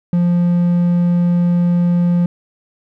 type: tone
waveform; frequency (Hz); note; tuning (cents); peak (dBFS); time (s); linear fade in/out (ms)
triangle; 174.61; F3; 0; -9; 0.13-2.26; 2
effects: none